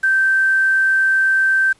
sine tone with quantisation, 1558 Hz, G6, 11 cents flat, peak -12 dBFS, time 0.03-1.73 s, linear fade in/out 10 ms, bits 6, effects pink hiss -55 dBFS RMS until 1.79 s + resampled to 24000 Hz

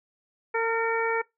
harmonic tone with a mistuned harmonic, 454.7 Hz, A#4, 43 cents flat, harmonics 1 / 2 / 3 / 4 / 5, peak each -26 / -29 / -31 / -32 / -33 dBFS, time 0.54-1.22 s, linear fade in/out 10 ms, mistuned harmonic 3, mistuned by +23 cents, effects noise-tail reverb RT60 0.2 s tail -23 dB re dry

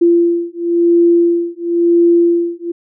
sine beating tone pair, 341.9 / 342.87 Hz, F4 / F4, -37 / -32 cents, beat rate 0.97 Hz, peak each -12 dBFS, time 0.01-2.72 s, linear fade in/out 10 ms, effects none

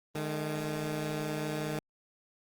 15% pulse tone pair together, 152.8 / 212.1 Hz, D#3 / G#3, -31 / +37 cents, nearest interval tritone, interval 568 cents, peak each -27 / -33 dBFS, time 0.15-1.79 s, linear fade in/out 2 ms, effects Opus 24 kbps

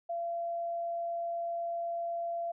sine tone, 682 Hz, F5, 41 cents flat, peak -32 dBFS, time 0.09-2.52 s, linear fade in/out 10 ms, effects none

